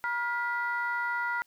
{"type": "tone cluster", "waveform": "sine", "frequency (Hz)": [959, 1414, 1970], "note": ["A#5", "F6", "B6"], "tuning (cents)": [49, 21, -5], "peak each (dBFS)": [-32, -30, -35], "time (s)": [0.04, 1.42], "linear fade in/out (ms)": 0, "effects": ["tanh soft clip ceiling -20 dBFS", "white hiss -67 dBFS RMS until 1.46 s"]}